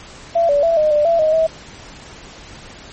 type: tone with pitch steps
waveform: sine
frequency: 675 / 575 / 666 / 613 / 595 / 672 / 624 / 644 Hz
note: E5 / D5 / E5 / D#5 / D5 / E5 / D#5 / E5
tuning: +41 / -37 / +18 / -26 / +22 / +33 / +5 / -41 cents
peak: -11 dBFS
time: 0.35-1.47 s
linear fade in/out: 10 ms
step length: 140 ms
effects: pink hiss -38 dBFS RMS until 2.92 s + MP3 32 kbps